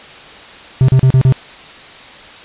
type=tone bursts; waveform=triangle; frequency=130.7 Hz; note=C3; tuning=1 cent flat; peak=-3 dBFS; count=5; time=0.81-1.324 s; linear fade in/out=0 ms; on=74 ms; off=36 ms; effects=white hiss -35 dBFS RMS until 2.44 s + resampled to 8000 Hz